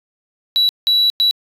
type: tone bursts at uneven times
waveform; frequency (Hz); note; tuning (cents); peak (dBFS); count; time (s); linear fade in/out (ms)
sine; 3925; B7; -11; -9; 3; 0.56-0.69 / 0.87-1.1 / 1.2-1.31; 0
effects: tanh soft clip ceiling -9 dBFS